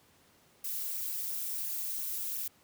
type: noise with flanger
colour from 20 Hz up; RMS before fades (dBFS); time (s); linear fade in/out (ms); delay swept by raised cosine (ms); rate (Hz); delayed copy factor
violet; -36; 0.64-2.48; 5; 0.23 to 4.43; 2.9; -0.55
effects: pink hiss -64 dBFS RMS until 2.63 s + high-pass 80 Hz 12 dB/octave